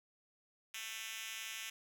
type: tone with high-pass filter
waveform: 5% pulse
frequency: 222.2 Hz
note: A3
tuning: 17 cents sharp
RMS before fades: -45 dBFS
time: 0.74-1.7 s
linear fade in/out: 5 ms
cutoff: 2900 Hz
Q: 1.3
effects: 11-bit